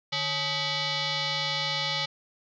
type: tone with frequency modulation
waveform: sine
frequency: 554.4 Hz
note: C#5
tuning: in tune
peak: -26 dBFS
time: 0.12-2.06 s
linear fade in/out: 10 ms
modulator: 705 Hz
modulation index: 6.2
effects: none